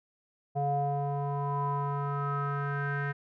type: tone with low-pass filter sweep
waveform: square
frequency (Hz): 142.1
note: C#3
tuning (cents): +43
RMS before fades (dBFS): -31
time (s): 0.55-3.13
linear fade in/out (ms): 20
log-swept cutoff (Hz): 670 to 1700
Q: 7.9
effects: none